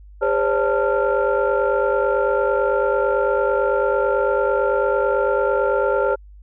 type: tone cluster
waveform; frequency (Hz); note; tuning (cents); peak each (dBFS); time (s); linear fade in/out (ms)
sine; 404.8 / 517 / 566 / 886 / 1383; G#4 / C5 / C#5 / A5 / F6; -44 / -21 / +36 / +12 / -17; -21 / -20 / -21 / -25 / -24; 0.21-6.16; 20
effects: tanh soft clip ceiling -8 dBFS + added 50 Hz sine -40 dBFS peak until 6.42 s